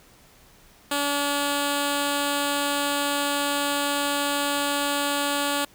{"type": "tone with notch filter", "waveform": "5% pulse", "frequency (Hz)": 285.9, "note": "D4", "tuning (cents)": -46, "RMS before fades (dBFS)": -25, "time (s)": [0.91, 5.65], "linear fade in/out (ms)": 5, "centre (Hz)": 2100, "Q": 1.9, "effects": ["pink hiss -54 dBFS RMS until 5.74 s"]}